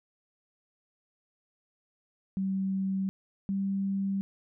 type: tone pair in turn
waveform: sine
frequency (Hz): 192.2 / 195.67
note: G3 / G3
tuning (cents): -34 / -3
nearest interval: unison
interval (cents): 31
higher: second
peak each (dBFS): -27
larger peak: neither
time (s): 2.37-3.09 / 3.49-4.21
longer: neither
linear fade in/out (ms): 0
effects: none